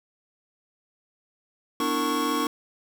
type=tone cluster; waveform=square; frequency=248.5 / 294.9 / 329.6 / 458.2 / 1104 Hz; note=B3 / D4 / E4 / A#4 / C#6; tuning=+11 / +7 / 0 / -30 / -7 cents; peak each=-33 / -29 / -34 / -33 / -28 dBFS; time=1.8-2.47 s; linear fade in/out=2 ms; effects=none